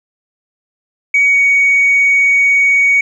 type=tone with pitch glide; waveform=sine; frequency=2255 to 2241 Hz; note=C#7 to C#7; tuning=+29 to +18 cents; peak=-6 dBFS; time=1.14-3.01 s; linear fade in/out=5 ms; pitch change=-11 cents; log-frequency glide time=1.27-1.37 s; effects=tanh soft clip ceiling -4 dBFS + 8-bit